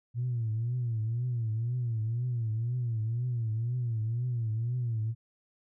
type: tone with vibrato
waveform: sine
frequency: 116.8 Hz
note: A#2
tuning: 4 cents sharp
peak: -27 dBFS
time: 0.14-5.15 s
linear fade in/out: 50 ms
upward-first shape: triangle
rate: 2 Hz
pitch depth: 140 cents each way
effects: tanh soft clip ceiling -24 dBFS